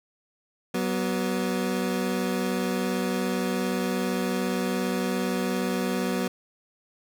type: tone pair together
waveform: 25% pulse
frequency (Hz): 188 / 245.4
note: F#3 / B3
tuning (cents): +28 / -11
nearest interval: perfect fourth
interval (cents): 461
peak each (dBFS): -24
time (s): 0.74-6.28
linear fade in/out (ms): 5
effects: none